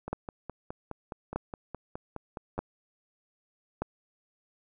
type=two click trains; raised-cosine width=1 ms; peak=-23 / -16 dBFS; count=13 / 4; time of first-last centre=0.08-2.58 / 0.13-3.82 s; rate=4.8 / 0.813 Hz; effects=none